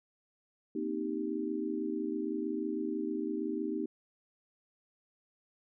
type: chord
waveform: sine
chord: C minor seventh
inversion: third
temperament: equal with one note detuned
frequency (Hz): 235.4 / 261.6 / 311.1 / 392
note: Bb3 / C4 / Eb4 / G4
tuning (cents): +17 / 0 / 0 / 0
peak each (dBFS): -39 / -40 / -35 / -38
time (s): 0.75-3.86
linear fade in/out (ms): 5
effects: none